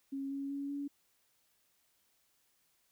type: tone with pitch steps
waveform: sine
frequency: 273.6 / 276.9 / 280.3 / 283.7 Hz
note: C#4 / C#4 / C#4 / C#4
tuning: -23 / -2 / +19 / +40 cents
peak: -36 dBFS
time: 0.12-0.88 s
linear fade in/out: 10 ms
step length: 190 ms
effects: white hiss -74 dBFS RMS until 2.91 s